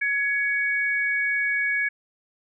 sine tone pair together, 1677 / 2239 Hz, G#6 / C#7, +16 / +17 cents, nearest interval perfect fourth, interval 501 cents, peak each -24 / -24 dBFS, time 0.01-1.89 s, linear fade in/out 10 ms, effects none

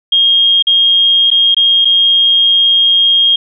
sine tone with dropouts, 3241 Hz, G#7, 43 cents flat, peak -6 dBFS, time 0.12-3.36 s, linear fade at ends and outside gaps 5 ms, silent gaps 0.625-0.669 / 1.304-1.313 / 1.546-1.566 / 1.848-1.853 s, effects none

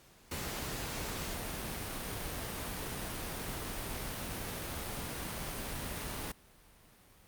pink noise, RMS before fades -39 dBFS, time 0.31-6.32 s, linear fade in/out 5 ms, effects pink hiss -61 dBFS RMS until 7.27 s + Opus 48 kbps

